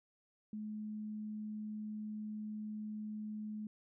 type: tone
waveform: sine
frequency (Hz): 213.2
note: G#3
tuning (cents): +46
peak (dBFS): -40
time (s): 0.53-3.67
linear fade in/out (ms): 2
effects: none